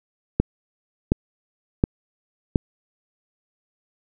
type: click train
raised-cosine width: 3 ms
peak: -3 dBFS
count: 4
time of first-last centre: 0.4-2.558 s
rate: 1.39 Hz
effects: none